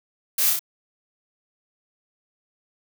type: noise with echo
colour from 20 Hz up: blue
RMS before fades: -22 dBFS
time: 0.38-0.5 s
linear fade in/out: 5 ms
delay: 31 ms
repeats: 3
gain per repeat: -2 dB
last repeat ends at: 0.593 s
effects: none